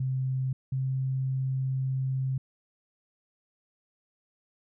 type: tone pair in turn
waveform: sine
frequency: 130.9 / 132.04 Hz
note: C3 / C3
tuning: +1 / +16 cents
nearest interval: unison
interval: 15 cents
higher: second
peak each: -26 dBFS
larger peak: neither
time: 0-0.53 / 0.72-2.38 s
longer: second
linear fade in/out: 5 ms
effects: none